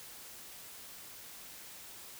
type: silence
effects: white hiss -50 dBFS RMS until 2.19 s